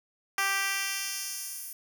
10% pulse tone with high-pass filter sweep, 392 Hz, G4, in tune, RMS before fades -32 dBFS, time 0.38-1.73 s, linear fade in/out 2 ms, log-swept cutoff 1100 to 12000 Hz, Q 0.82, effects none

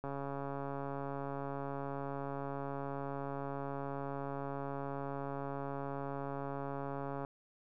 click train, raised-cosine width 1 ms, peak -27 dBFS, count 1003, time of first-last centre 0.04-7.249 s, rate 139 Hz, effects none

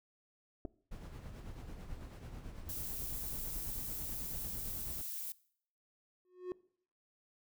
clicks, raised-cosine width 2 ms, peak -29 dBFS, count 2, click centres 0.651 / 0.654 s
brown noise with tremolo, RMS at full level -45 dBFS, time 0.91-5.02 s, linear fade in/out 10 ms, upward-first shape sine, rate 9.1 Hz, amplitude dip 45%
violet noise, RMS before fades -42 dBFS, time 2.69-5.32 s, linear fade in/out 2 ms
triangle tone with exponential growth, 363.5 Hz, F#4, 31 cents flat, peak -32 dBFS, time 6.25-6.52 s, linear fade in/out 1 ms, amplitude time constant 57 ms
effects noise-tail reverb RT60 0.6 s tail -21 dB re dry

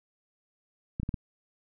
clicks, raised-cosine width 5 ms, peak -19 dBFS, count 4, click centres 0.999 / 1.032 / 1.091 / 1.142 s, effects none

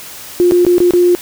sine tone with dropouts, 353.7 Hz, F4, 22 cents sharp, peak -6 dBFS, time 0.4-1.15 s, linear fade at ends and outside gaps 0 ms, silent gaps 0.511-0.52 / 0.65-0.666 / 0.782-0.803 / 0.908-0.936 s, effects white hiss -31 dBFS RMS until 1.21 s

